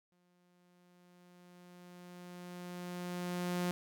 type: tone with exponential growth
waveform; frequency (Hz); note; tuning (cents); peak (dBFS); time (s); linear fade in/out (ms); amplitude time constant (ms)
sawtooth; 177.7; F3; +30; -28; 0.12-3.71; 0; 780
effects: none